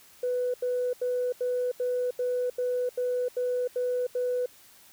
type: tone bursts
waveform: sine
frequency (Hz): 496.3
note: B4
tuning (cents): +8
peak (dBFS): -24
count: 11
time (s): 0.23-4.46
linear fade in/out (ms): 5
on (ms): 310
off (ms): 82
effects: tanh soft clip ceiling -21 dBFS + white hiss -55 dBFS RMS until 4.92 s

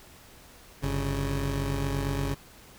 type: tone pair together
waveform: 20% pulse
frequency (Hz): 48.87 / 138.59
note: G1 / C#3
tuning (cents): -5 / 0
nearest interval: octave + tritone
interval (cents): 1805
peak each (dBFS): -25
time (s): 0.82-2.35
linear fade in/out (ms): 20
effects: pink hiss -52 dBFS RMS until 2.78 s

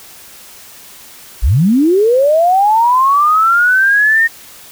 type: linear sweep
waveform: sine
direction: up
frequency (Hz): 40.33 to 1853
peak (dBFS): -7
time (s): 1.42-4.28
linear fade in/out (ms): 20
effects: white hiss -37 dBFS RMS until 4.71 s

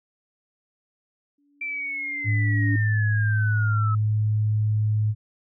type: tone with exponential growth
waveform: sine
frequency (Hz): 286.8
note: D4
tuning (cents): -41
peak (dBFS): -24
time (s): 1.38-2.76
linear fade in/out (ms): 5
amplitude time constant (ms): 300
type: linear sweep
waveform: sine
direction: down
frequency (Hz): 2349 to 1285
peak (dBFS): -27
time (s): 1.61-3.95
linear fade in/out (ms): 5
type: tone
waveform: sine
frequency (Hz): 107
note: A2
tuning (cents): -48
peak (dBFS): -19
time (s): 2.24-5.15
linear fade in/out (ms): 50
effects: none

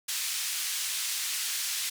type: band-pass noise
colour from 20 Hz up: white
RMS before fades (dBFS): -32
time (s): 0.08-1.9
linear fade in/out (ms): 10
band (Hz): 2100 to 9600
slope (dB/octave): 12
effects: none

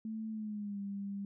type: tone with pitch glide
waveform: sine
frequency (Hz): 220 to 199.42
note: A3 to G3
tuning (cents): 0 to +30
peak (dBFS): -37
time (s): 0.05-1.25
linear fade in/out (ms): 2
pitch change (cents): -170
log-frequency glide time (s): 0.3-0.8
effects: none

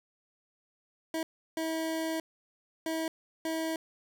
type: tone bursts at uneven times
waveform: 25% pulse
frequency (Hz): 322.3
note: E4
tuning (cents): -39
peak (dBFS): -27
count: 4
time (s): 1.14-1.23 / 1.57-2.2 / 2.86-3.08 / 3.45-3.76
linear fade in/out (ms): 2
effects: none

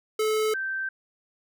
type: tone pair in turn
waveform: square / sine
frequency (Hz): 433.1 / 1557.7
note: A4 / G6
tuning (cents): -27 / -11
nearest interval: octave + minor seventh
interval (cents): 2216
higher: second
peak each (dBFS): -23 / -27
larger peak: first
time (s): 0.19-0.54 / 0.54-0.89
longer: neither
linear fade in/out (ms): 5
effects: none

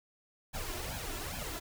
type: noise with flanger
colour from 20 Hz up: pink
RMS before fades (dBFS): -39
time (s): 0.53-1.6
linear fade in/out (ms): 20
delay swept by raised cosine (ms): 1.2 to 3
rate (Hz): 2.4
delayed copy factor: +0.85
effects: none

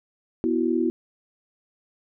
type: chord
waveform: sine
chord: B suspended fourth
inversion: none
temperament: equal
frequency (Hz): 246.9 / 329.6 / 370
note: B3 / E4 / F#4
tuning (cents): 0 / 0 / 0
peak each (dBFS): -25 / -23 / -26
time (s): 0.44-0.9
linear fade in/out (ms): 0
effects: none

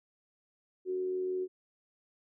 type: tone with amplitude modulation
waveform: sine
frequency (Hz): 370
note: F#4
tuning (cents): 0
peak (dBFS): -29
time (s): 0.85-1.48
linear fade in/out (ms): 50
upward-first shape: sine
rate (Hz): 86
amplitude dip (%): 35
effects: none

